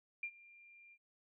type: tone with ADSR envelope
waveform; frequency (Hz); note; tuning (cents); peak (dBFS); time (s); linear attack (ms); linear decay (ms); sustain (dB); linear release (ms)
sine; 2389; D7; +29; -36; 0.23-0.98; 3; 69; -22; 54
effects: none